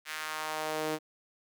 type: tone with high-pass filter sweep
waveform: sawtooth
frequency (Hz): 155.56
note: D#3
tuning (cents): 0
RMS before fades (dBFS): -35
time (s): 0.05-0.99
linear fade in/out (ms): 50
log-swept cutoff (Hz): 1900 to 350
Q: 1.5
effects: none